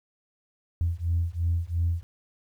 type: beating tone pair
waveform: sine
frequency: 83.5 / 86.4 Hz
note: E2 / F2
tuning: +23 / -18 cents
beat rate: 2.9 Hz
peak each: -26 dBFS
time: 0.81-2.03 s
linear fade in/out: 0 ms
effects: tanh soft clip ceiling -17 dBFS + 10-bit